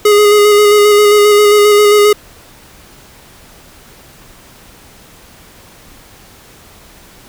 square tone with vibrato, 415.3 Hz, G#4, in tune, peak -5 dBFS, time 0.05-2.13 s, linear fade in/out 5 ms, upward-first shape square, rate 7.5 Hz, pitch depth 17 cents each way, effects pink hiss -40 dBFS RMS until 7.28 s

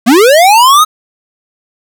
square linear sweep, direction up, 211.5 to 1288 Hz, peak -3 dBFS, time 0.06-0.85 s, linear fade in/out 20 ms, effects none

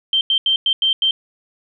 sine tone bursts at uneven times, 3136 Hz, G7, in tune, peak -13 dBFS, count 6, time 0.13-0.21 / 0.3-0.38 / 0.46-0.56 / 0.66-0.73 / 0.82-0.93 / 1.02-1.11 s, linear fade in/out 2 ms, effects none

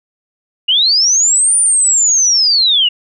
sine linear two-way sweep, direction up then down, 2794 to 9397 to 2794 Hz, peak -8 dBFS, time 0.68-2.89 s, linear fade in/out 10 ms, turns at 1.57 s, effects none

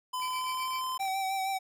square tone with pitch glide, 1013 to 1029.5 Hz, B5 to C6, +44 to -28 cents, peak -32 dBFS, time 0.13-0.98 s, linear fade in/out 10 ms, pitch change +28 cents, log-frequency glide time 0.24-0.68 s
click train, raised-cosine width 0.3 ms, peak -37 dBFS, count 34, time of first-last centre 0.2-1.08 s, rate 37.5 Hz
35% pulse tone with tremolo, 2318 Hz, D7, 23 cents flat, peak -34 dBFS, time 0.21-0.83 s, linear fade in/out 10 ms, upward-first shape triangle, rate 7.8 Hz, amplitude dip 100%
square tone with vibrato, 770 Hz, G5, 31 cents flat, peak -30 dBFS, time 0.99-1.59 s, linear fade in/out 20 ms, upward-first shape sine, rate 6.4 Hz, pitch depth 27 cents each way
effects none

